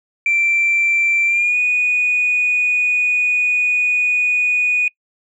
sine tone with pitch glide, 2349 to 2470 Hz, D7 to D#7, 0 to -13 cents, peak -12 dBFS, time 0.26-4.88 s, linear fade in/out 2 ms, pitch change +87 cents, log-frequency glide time 1.26-1.57 s, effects noise-tail reverb RT60 0.1 s tail -26 dB re dry + tanh soft clip ceiling -9 dBFS

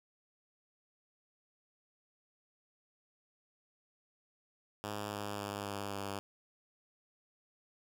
5% pulse tone with pitch steps, 103.83 / 102.76 / 101.69 / 100.64 / 99.6 Hz, G#2 / G#2 / G#2 / G2 / G2, 0 / -18 / -36 / +46 / +28 cents, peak -27 dBFS, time 4.84-6.19 s, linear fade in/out 0 ms, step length 270 ms, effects none

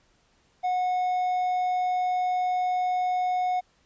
triangle tone, 730 Hz, F#5, 24 cents flat, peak -21 dBFS, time 0.63-3.61 s, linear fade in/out 20 ms, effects pink hiss -65 dBFS RMS until 3.85 s + resampled to 16000 Hz

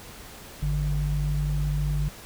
sine tone pair together, 51.51 / 146.83 Hz, G#1 / D3, -13 / 0 cents, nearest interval octave + tritone, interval 1813 cents, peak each -25 dBFS, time 0.62-2.09 s, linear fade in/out 10 ms, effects tanh soft clip ceiling -15 dBFS + pink hiss -44 dBFS RMS until 2.25 s

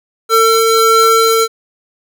square tone pair together, 449.8 / 1348 Hz, A4 / E6, +38 / +38 cents, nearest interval octave + perfect fifth, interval 1900 cents, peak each -11 dBFS, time 0.29-1.48 s, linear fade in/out 50 ms, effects none

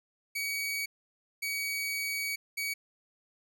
sawtooth tone bursts at uneven times, 2260 Hz, C#7, 33 cents sharp, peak -28 dBFS, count 3, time 0.35-0.86 / 1.42-2.36 / 2.57-2.74 s, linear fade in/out 10 ms, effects none

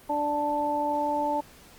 harmonic tone, 293.7 Hz, D4, in tune, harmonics 1 / 2 / 3, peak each -32 / -30 / -26 dBFS, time 0.09-1.41 s, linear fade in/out 10 ms, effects pink hiss -52 dBFS RMS until 1.78 s + Opus 32 kbps

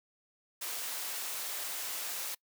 white high-pass noise, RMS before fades -38 dBFS, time 0.61-2.35 s, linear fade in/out 10 ms, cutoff 450 Hz, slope 12 dB/octave, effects noise-tail reverb RT60 0.1 s tail -24 dB re dry

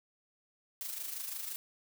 blue noise with amplitude modulation, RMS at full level -38 dBFS, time 0.81-1.56 s, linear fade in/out 0 ms, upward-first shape sine, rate 25.8 Hz, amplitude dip 55%, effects none

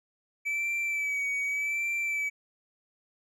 triangle tone with vibrato, 2300 Hz, D7, 37 cents flat, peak -26 dBFS, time 0.45-2.3 s, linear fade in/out 20 ms, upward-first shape sine, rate 0.85 Hz, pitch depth 39 cents each way, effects none

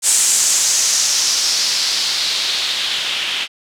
blue noise with low-pass filter sweep, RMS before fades -17 dBFS, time 0.02-3.48 s, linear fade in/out 50 ms, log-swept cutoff 8000 to 3000 Hz, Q 2.8, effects none

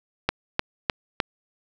click train, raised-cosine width 0.3 ms, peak -4 dBFS, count 4, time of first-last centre 0.29-1.202 s, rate 3.29 Hz, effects none

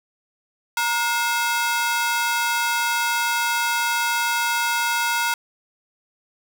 sawtooth ring-modulated tone, 1185 Hz, D6, 15 cents sharp, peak -13 dBFS, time 0.77-5.34 s, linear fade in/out 2 ms, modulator 251 Hz, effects none

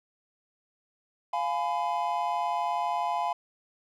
triangle chord, F diminished, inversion none, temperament just, 698.5 / 838.1 / 1005.8 Hz, F5 / Ab5 / Cb6, 0 / +16 / +31 cents, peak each -29 dBFS, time 1.33-3.33 s, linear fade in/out 5 ms, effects none

